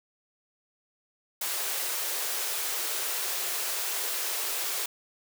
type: high-pass noise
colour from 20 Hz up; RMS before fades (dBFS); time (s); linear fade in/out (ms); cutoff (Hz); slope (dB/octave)
white; -31; 1.41-4.86; 5; 340; 96
effects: none